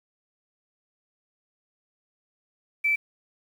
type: tone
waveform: sine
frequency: 2322 Hz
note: D7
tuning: 20 cents flat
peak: -20 dBFS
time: 2.84-2.96 s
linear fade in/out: 10 ms
effects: 8-bit